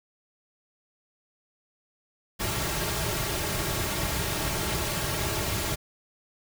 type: noise with comb filter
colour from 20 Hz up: pink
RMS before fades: -29 dBFS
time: 2.39-5.76 s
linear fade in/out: 20 ms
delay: 4 ms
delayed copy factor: -0.6
effects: none